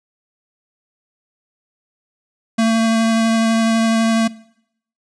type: tone with vibrato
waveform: square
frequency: 225.5 Hz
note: A3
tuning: 43 cents sharp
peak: -13 dBFS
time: 2.58-4.28 s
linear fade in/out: 10 ms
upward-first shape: sine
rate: 12 Hz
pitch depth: 10 cents each way
effects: noise-tail reverb RT60 0.7 s tail -20 dB re dry + resampled to 22050 Hz